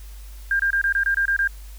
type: tone bursts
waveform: sine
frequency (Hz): 1600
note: G6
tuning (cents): +35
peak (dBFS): -17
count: 9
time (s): 0.51-1.475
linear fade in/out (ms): 2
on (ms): 85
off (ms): 25
effects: added 50 Hz sine -36 dBFS peak until 1.78 s + white hiss -50 dBFS RMS until 1.78 s